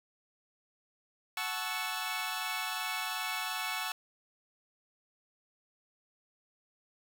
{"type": "chord", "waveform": "15% pulse", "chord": "F# minor seventh", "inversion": "none", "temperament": "equal with one note detuned", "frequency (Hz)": [740, 871.4, 1108.7, 1318.5], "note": ["F#5", "A5", "C#6", "E6"], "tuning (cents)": [0, -17, 0, 0], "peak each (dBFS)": -33, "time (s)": [1.37, 3.92], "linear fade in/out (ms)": 2, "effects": []}